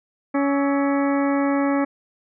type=harmonic tone with a mistuned harmonic; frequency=280 Hz; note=C#4; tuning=18 cents sharp; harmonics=1 / 2 / 3 / 4 / 5 / 6 / 7 / 8; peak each=-19 / -25 / -29 / -31 / -33 / -35 / -36 / -37 dBFS; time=0.34-1.85 s; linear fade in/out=10 ms; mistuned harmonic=5; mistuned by=-110 cents; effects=none